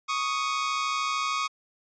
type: tone pair together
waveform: sawtooth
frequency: 1111.4 / 1244.5 Hz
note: C#6 / D#6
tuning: +4 / 0 cents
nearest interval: major second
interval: 196 cents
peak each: -25 dBFS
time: 0.08-1.48 s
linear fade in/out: 20 ms
effects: resampled to 16000 Hz